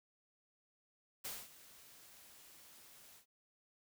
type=noise with ADSR envelope; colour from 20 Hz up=white; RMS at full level=-43 dBFS; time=1.24-3.26 s; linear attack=14 ms; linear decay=220 ms; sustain=-17 dB; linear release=100 ms; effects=none